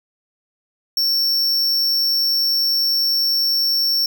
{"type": "tone", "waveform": "square", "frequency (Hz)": 5450, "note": "F8", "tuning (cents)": -43, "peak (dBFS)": -16, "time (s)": [0.97, 4.06], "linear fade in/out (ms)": 2, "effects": []}